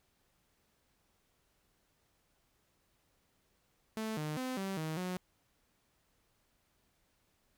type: tone with pitch steps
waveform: sawtooth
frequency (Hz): 219.6 / 152.4 / 256.7 / 193.4 / 157.7 / 182.2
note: A3 / D#3 / C4 / G3 / D#3 / F#3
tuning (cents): -3 / -36 / -33 / -23 / +24 / -26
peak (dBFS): -32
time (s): 3.97-5.17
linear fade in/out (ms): 0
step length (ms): 200
effects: pink hiss -75 dBFS RMS until 7.57 s